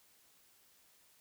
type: silence
effects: white hiss -67 dBFS RMS until 1.2 s